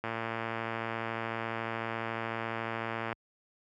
click train, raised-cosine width 0.5 ms, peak -19 dBFS, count 353, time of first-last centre 0.04-3.128 s, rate 114 Hz, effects high-pass 60 Hz 12 dB/octave

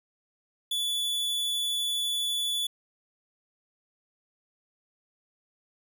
45% pulse tone, 3448 Hz, A7, 36 cents flat, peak -27 dBFS, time 0.71-2.67 s, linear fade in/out 5 ms, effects none

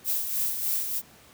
violet noise with tremolo, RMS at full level -26 dBFS, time 0.04-1.02 s, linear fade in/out 50 ms, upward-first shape sine, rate 3.3 Hz, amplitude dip 50%, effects pink hiss -53 dBFS RMS until 1.33 s + high-pass 80 Hz 12 dB/octave

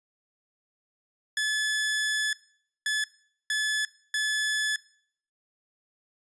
sawtooth tone bursts at uneven times, 1722 Hz, A6, 38 cents flat, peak -21 dBFS, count 4, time 1.37-2.33 / 2.86-3.04 / 3.5-3.85 / 4.14-4.76 s, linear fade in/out 2 ms, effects noise-tail reverb RT60 0.6 s tail -21 dB re dry + resampled to 22050 Hz

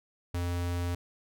square tone, 87.5 Hz, F2, 4 cents sharp, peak -30 dBFS, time 0.34-0.95 s, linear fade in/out 5 ms, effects none

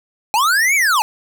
square linear two-way sweep, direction up then down, 806 to 2326 to 809 Hz, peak -13 dBFS, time 0.34-1.02 s, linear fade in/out 0 ms, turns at 0.75 s, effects none

